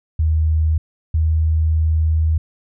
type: tone pair in turn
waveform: sine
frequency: 78.8 / 79.35 Hz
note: D#2 / D#2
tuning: +23 / +35 cents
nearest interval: unison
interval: 12 cents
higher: second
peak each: -13 dBFS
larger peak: neither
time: 0.19-0.78 / 1.14-2.38 s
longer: second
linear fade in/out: 5 ms
effects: none